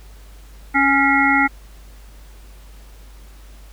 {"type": "harmonic tone with a mistuned harmonic", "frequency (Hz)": 277.2, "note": "C#4", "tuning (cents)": 0, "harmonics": [1, 3, 5, 7, 8], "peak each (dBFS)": [-19, -19, -19, -19, -19], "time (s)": [0.74, 1.48], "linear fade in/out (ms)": 20, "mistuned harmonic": 8, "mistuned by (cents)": -51, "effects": ["added 50 Hz sine -39 dBFS peak until 3.72 s", "pink hiss -50 dBFS RMS until 3.72 s"]}